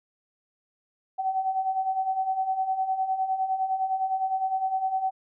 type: beating tone pair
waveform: sine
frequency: 754 / 763.8 Hz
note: F#5 / G5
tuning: +32 / -45 cents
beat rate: 9.8 Hz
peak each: -31 / -25 dBFS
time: 1.18-5.11 s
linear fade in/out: 20 ms
effects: none